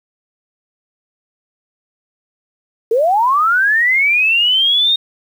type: linear sweep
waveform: sine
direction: up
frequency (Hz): 425.5 to 3721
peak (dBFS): -10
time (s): 2.91-4.96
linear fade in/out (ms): 5
effects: 7-bit